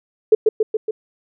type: tone with echo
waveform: sine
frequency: 434.9 Hz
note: A4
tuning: 20 cents flat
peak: -6 dBFS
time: 0.32-0.35 s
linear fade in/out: 5 ms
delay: 140 ms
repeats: 4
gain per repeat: -3 dB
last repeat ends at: 0.91 s
effects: none